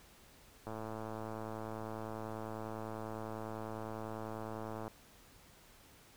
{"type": "click train", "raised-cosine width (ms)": 1, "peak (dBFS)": -29, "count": 464, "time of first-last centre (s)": [0.67, 4.879], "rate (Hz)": 110, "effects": ["pink hiss -61 dBFS RMS until 6.16 s"]}